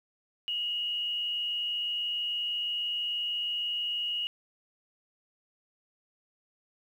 sine tone with frequency modulation, 2885 Hz, F#7, 44 cents flat, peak -29 dBFS, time 0.48-4.27 s, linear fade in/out 0 ms, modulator 86.2 Hz, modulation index 0.61, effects 10-bit

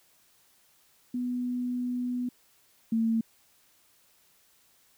sine tone pair in turn, 247.2 / 225.9 Hz, B3 / A3, +2 / +46 cents, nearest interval major second, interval 156 cents, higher first, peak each -28 / -23 dBFS, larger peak second, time 1.14-2.29 / 2.92-3.21 s, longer first, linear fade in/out 5 ms, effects white hiss -64 dBFS RMS until 4.97 s

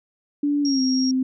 sine tone with pitch glide, 289.6 to 259.5 Hz, D4 to C4, -24 to -14 cents, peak -18 dBFS, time 0.43-1.23 s, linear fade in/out 5 ms, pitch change -190 cents, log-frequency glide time 0.62-0.81 s
sine tone, 5588 Hz, F8, in tune, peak -25 dBFS, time 0.65-1.11 s, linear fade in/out 2 ms
effects none

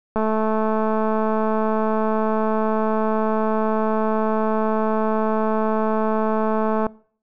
click train, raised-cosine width 1 ms, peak -9 dBFS, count 1463, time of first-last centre 0.16-6.866 s, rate 218 Hz, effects noise-tail reverb RT60 0.5 s tail -22 dB re dry

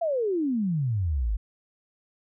sine exponential sweep, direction down, 698 to 46.86 Hz, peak -23 dBFS, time 0.01-1.37 s, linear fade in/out 10 ms, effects none

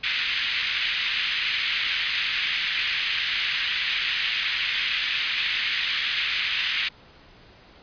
pink band-pass noise, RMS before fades -26 dBFS, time 0.03-6.89 s, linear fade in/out 10 ms, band 2000 to 3700 Hz, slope 24 dB/octave, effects pink hiss -51 dBFS RMS until 7.82 s + resampled to 11025 Hz

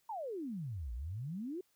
sine exponential two-way sweep, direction down then up, 946 to 55 to 384.3 Hz, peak -38 dBFS, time 0.09-1.61 s, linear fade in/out 5 ms, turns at 0.93 s, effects white hiss -75 dBFS RMS until 1.75 s

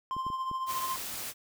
triangle tone with tremolo, 1047 Hz, C6, 1 cent sharp, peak -27 dBFS, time 0.11-0.96 s, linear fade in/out 0 ms, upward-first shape triangle, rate 14 Hz, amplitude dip 55%
clicks, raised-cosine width 3 ms, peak -30 dBFS, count 4, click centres 0.166 / 0.266 / 0.302 / 0.514 s
white noise, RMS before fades -38 dBFS, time 0.66-1.34 s, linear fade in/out 50 ms
effects none

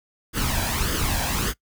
pink noise with flanger, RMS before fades -24 dBFS, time 0.33-1.54 s, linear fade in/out 50 ms, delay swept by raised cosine 0.61 to 1.25 ms, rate 1.7 Hz, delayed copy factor +0.6, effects noise-tail reverb RT60 0.1 s tail -22 dB re dry

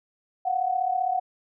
sine tone pair together, 712 / 747.4 Hz, F5 / F#5, +33 / +17 cents, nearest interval minor second, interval 84 cents, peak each -27 / -24 dBFS, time 0.45-1.2 s, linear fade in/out 10 ms, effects none

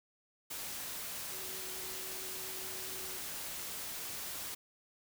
sine tone in noise, 375.5 Hz, F#4, 26 cents sharp, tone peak -52 dBFS, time 1.31-3.18 s, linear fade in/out 10 ms, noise white, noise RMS -42 dBFS, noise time 0.5-4.55 s, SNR -13 dB, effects none

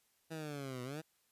15% pulse linear two-way sweep, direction down then up, 163.6 to 122.3 to 163.6 Hz, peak -35 dBFS, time 0.3-1.02 s, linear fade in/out 20 ms, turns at 0.83 s, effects white hiss -75 dBFS RMS until 1.31 s + resampled to 32000 Hz

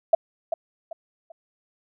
sine tone with echo, 659.3 Hz, E5, in tune, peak -11 dBFS, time 0.13-0.15 s, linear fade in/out 5 ms, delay 390 ms, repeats 3, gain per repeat -10 dB, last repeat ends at 1.32 s, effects none

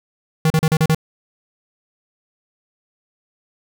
square tone bursts, 158.2 Hz, D#3, 29 cents sharp, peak -13 dBFS, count 6, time 0.45-0.947 s, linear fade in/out 2 ms, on 52 ms, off 37 ms, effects none

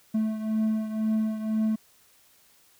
triangle beating tone pair, 217.9 / 219.9 Hz, A3 / A3, -17 / -1 cents, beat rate 2 Hz, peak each -23 / -29 dBFS, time 0.14-1.76 s, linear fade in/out 10 ms, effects white hiss -60 dBFS RMS until 2.79 s

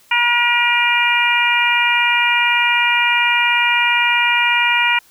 harmonic tone with a mistuned harmonic, 478.6 Hz, A#4, 46 cents sharp, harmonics 2 / 3 / 4 / 5 / 6, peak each -19 / -21 / -20 / -16 / -20 dBFS, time 0.11-4.99 s, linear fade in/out 5 ms, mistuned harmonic 6, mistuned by -24 cents, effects white hiss -51 dBFS RMS until 5.1 s

